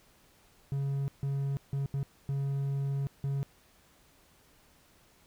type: tone bursts at uneven times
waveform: triangle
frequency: 138.59 Hz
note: C#3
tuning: in tune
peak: -27 dBFS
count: 6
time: 0.72-1.08 / 1.23-1.57 / 1.73-1.86 / 1.94-2.03 / 2.29-3.07 / 3.24-3.43 s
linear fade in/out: 0 ms
effects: pink hiss -63 dBFS RMS until 5.26 s